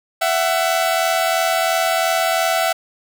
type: tone pair together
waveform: sawtooth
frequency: 666.1 / 749 Hz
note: E5 / F#5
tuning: +18 / +21 cents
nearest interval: major second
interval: 203 cents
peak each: -14 / -16 dBFS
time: 0.21-2.73 s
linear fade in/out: 10 ms
effects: none